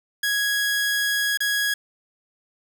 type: tone with dropouts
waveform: sawtooth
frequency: 1661.2 Hz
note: G#6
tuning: in tune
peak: -17 dBFS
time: 0.23-1.74 s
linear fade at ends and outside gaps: 5 ms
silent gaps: 1.374-1.404 s
effects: none